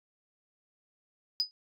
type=tone with exponential decay; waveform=sine; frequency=4978 Hz; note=D#8; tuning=in tune; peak=-20 dBFS; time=1.4-1.51 s; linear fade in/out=0 ms; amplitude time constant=22 ms; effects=tanh soft clip ceiling -21 dBFS